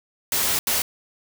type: noise bursts at uneven times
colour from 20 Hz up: white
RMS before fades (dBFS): -22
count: 2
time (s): 0.32-0.59 / 0.67-0.82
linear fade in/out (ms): 2
effects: none